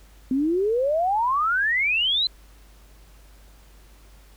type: exponential sweep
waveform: sine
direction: up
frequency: 252.6 to 4122 Hz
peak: -19 dBFS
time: 0.31-2.27 s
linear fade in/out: 2 ms
effects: added 50 Hz sine -48 dBFS peak until 4.36 s + pink hiss -56 dBFS RMS until 4.36 s